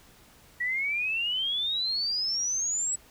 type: exponential sweep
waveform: sine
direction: up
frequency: 1918 to 7902 Hz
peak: -26 dBFS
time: 0.6-2.96 s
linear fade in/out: 10 ms
effects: pink hiss -56 dBFS RMS until 3.1 s